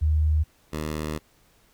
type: tone pair in turn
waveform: sine / 10% pulse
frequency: 77 / 77 Hz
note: D#2 / D#2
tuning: -17 / -17 cents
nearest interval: unison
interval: 0 cents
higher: neither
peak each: -18 / -20 dBFS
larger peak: first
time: 0.01-0.44 / 0.72-1.19 s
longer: second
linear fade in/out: 20 ms
effects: pink hiss -61 dBFS RMS until 1.73 s